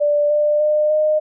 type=tone with pitch steps; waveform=sine; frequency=587.3 / 595.8 / 604.5 / 613.3 Hz; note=D5 / D5 / D5 / D#5; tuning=0 / +25 / +50 / -25 cents; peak=-13 dBFS; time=0-1.2 s; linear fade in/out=20 ms; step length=300 ms; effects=none